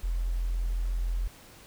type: tone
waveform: sine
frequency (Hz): 42.96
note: F1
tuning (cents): -28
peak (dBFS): -26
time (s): 0.03-1.28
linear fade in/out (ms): 10
effects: pink hiss -52 dBFS RMS until 1.66 s